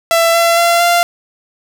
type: tone with pitch steps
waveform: sawtooth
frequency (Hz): 668 / 676.2 / 684.4 / 692.8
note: E5 / E5 / F5 / F5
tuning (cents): +23 / +44 / -35 / -14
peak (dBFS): -5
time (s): 0.11-1.03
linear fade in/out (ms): 0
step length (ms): 230
effects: none